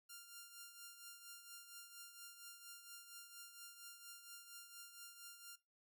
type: tone with tremolo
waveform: 5% pulse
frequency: 1396.9 Hz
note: F6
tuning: in tune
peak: -40 dBFS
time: 0.09-5.56 s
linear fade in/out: 10 ms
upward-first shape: triangle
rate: 4.3 Hz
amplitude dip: 65%
effects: noise-tail reverb RT60 0.2 s tail -17 dB re dry

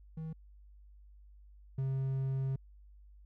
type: tone pair in turn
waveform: triangle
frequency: 159.6 / 133.78 Hz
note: D#3 / C3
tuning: +44 / +39 cents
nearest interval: minor third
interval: 305 cents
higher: first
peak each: -36 / -29 dBFS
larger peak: second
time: 0.17-0.33 / 1.78-2.56 s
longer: second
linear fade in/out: 5 ms
effects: added 50 Hz sine -54 dBFS peak until 3.25 s

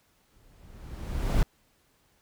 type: noise with exponential growth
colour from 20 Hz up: brown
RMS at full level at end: -22 dBFS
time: 0.32-1.43 s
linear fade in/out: 2 ms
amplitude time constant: 240 ms
effects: pink hiss -67 dBFS RMS until 2.21 s

